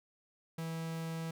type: tone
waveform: 45% pulse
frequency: 163.4 Hz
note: E3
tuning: 15 cents flat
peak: -37 dBFS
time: 0.58-1.31 s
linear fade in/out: 5 ms
effects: none